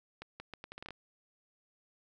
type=accelerating click train; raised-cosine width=0.3 ms; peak=-28 dBFS; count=10; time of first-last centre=0.22-0.907 s; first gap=180 ms; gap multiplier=0.76; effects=none